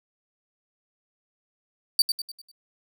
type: tone with echo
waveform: 40% pulse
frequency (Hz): 4617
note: D8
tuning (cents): -30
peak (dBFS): -14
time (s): 1.99-2.02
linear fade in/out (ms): 2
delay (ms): 99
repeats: 5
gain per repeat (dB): -7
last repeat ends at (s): 2.515
effects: none